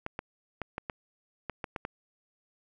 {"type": "clicks", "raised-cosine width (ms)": 0.5, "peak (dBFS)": -19, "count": 9, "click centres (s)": [0.064, 0.191, 0.617, 0.781, 0.898, 1.497, 1.642, 1.762, 1.851], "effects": []}